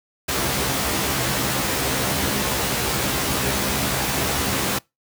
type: noise with comb filter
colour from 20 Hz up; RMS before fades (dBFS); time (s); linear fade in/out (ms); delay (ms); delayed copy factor
pink; -22; 0.28-4.79; 10; 15; +0.9
effects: noise-tail reverb RT60 0.2 s tail -24 dB re dry + high-pass 80 Hz 12 dB/octave